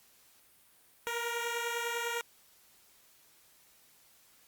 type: beating tone pair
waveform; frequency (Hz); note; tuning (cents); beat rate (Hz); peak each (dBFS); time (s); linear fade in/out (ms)
10% pulse; 467.9 / 477.9; A#4 / A#4; +6 / +43; 10; -26 / -30; 1.07-2.21; 0
effects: white hiss -63 dBFS RMS until 4.47 s + Opus 48 kbps